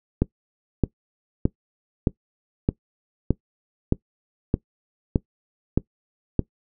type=click train; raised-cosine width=3 ms; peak=-5 dBFS; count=11; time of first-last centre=0.22-6.393 s; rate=1.62 Hz; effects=noise-tail reverb RT60 0.1 s tail -20 dB re dry